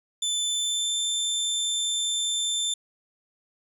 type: tone with pitch glide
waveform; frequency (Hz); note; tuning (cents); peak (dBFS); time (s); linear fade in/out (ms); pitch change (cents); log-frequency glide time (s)
25% pulse; 3520 to 3555; A7 to A7; 0 to +17; -20; 0.22-2.74; 5; +17; 0.45-0.99
effects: none